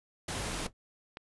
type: noise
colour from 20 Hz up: pink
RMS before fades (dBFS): -36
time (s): 0.28-0.67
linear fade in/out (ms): 5
type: noise with exponential decay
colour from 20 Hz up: brown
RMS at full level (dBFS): -33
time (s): 0.66-0.73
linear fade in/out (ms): 1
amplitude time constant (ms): 15
type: click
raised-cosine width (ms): 0.3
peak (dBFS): -26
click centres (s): 1.171
effects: resampled to 24000 Hz